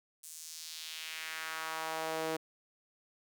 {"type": "tone with high-pass filter sweep", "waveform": "sawtooth", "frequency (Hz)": 160, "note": "D#3", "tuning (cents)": 49, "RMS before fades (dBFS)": -40, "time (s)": [0.23, 2.37], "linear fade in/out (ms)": 10, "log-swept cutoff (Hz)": [8500, 420], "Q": 1.6, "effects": []}